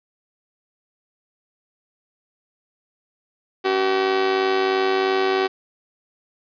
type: tone with amplitude modulation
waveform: sawtooth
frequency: 380.8 Hz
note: F#4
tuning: 50 cents sharp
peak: -11 dBFS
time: 3.64-5.48 s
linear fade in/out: 20 ms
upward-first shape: sine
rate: 103 Hz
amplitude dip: 60%
effects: resampled to 11025 Hz + 8-bit